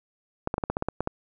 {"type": "clicks", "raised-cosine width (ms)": 1, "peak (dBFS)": -12, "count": 10, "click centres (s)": [0.474, 0.541, 0.581, 0.638, 0.7, 0.769, 0.824, 0.886, 1.006, 1.074], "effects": []}